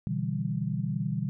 sine chord, E minor seventh, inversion second, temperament equal, 123.47 / 146.83 / 164.81 / 196 Hz, B2 / D3 / E3 / G3, 0 / 0 / 0 / 0 cents, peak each -33 dBFS, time 0.07-1.29 s, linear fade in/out 0 ms, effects none

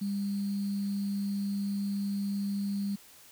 sine tone with sample-and-hold, 200 Hz, G3, 35 cents sharp, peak -29 dBFS, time 0.01-2.96 s, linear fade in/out 10 ms, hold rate 4410 Hz, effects white hiss -55 dBFS RMS until 3.31 s

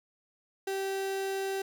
35% pulse tone, 388 Hz, G4, 18 cents flat, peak -29 dBFS, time 0.67-1.62 s, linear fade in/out 5 ms, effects none

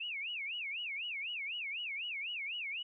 sine tone with vibrato, 2517 Hz, D#7, 19 cents sharp, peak -37 dBFS, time 0-2.83 s, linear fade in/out 10 ms, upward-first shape sine, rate 4 Hz, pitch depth 270 cents each way, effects none

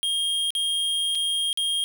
square tone with dropouts, 3232 Hz, G#7, 48 cents flat, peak -23 dBFS, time 0.03-1.84 s, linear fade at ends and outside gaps 0 ms, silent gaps 0.505-0.551 / 1.15-1.154 / 1.529-1.574 s, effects none

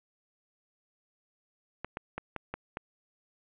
clicks, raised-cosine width 0.5 ms, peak -20 dBFS, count 6, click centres 1.846 / 1.971 / 2.18 / 2.363 / 2.54 / 2.771 s, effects resampled to 8000 Hz + 10-bit

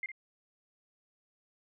sine tone with echo, 2100 Hz, C7, 6 cents sharp, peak -33 dBFS, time 0.03-0.06 s, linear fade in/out 2 ms, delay 57 ms, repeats 1, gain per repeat -9 dB, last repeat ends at 0.117 s, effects none

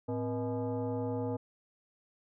sine tone with frequency modulation, 110 Hz, A2, in tune, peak -31 dBFS, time 0.08-1.37 s, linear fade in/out 10 ms, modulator 370 Hz, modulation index 1.5, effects none

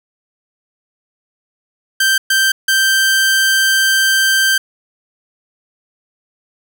sawtooth tone bursts at uneven times, 1565 Hz, G6, 3 cents flat, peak -7 dBFS, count 3, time 2-2.18 / 2.3-2.52 / 2.68-4.58 s, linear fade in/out 5 ms, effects none

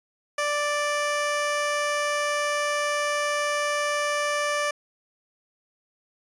15% pulse tone, 587.3 Hz, D5, in tune, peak -17 dBFS, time 0.38-4.71 s, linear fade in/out 5 ms, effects resampled to 22050 Hz

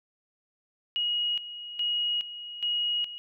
sine tone with tremolo, 2892 Hz, F#7, 40 cents flat, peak -25 dBFS, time 0.96-3.18 s, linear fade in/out 0 ms, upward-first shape square, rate 1.2 Hz, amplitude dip 75%, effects none

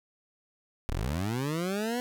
20% pulse linear sweep, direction up, 30.02 to 250 Hz, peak -24 dBFS, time 0.89-2 s, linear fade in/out 0 ms, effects none

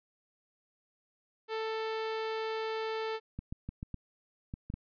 sawtooth tone, 442.2 Hz, A4, 9 cents sharp, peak -29 dBFS, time 1.48-3.2 s, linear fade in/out 50 ms
clicks, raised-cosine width 5 ms, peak -26 dBFS, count 8, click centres 3.39 / 3.525 / 3.69 / 3.829 / 3.943 / 4.539 / 4.701 / 4.74 s
effects resampled to 11025 Hz

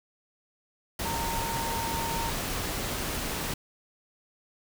sine tone in noise, 919 Hz, A#5, 25 cents flat, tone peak -32 dBFS, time 1.05-2.3 s, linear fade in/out 5 ms, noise pink, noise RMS -32 dBFS, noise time 0.99-3.54 s, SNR -3 dB, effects none

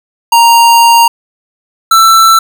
square tone pair in turn, 932.3 / 1332.7 Hz, A#5 / E6, 0 / +19 cents, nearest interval tritone, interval 619 cents, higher second, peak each -3 dBFS, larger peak neither, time 0.32-1.08 / 1.91-2.39 s, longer first, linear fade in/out 5 ms, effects none

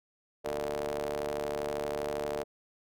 sawtooth ring-modulated tone, 72.6 Hz, D2, 19 cents flat, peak -25 dBFS, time 0.44-2.44 s, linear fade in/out 20 ms, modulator 522 Hz, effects none

